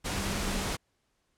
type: tone in noise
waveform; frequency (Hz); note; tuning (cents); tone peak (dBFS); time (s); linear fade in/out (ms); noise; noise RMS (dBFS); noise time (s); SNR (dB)
sine; 194.8; G3; -11; -37; 0.11-0.67; 20; pink; -32; 0.04-0.77; -8
effects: pink hiss -75 dBFS RMS until 1.37 s + low-pass 10000 Hz 12 dB/octave